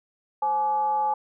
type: tone with frequency modulation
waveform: sine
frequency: 849 Hz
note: G#5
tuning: 38 cents sharp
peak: -21 dBFS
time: 0.42-1.14 s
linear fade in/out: 5 ms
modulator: 322 Hz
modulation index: 0.38
effects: none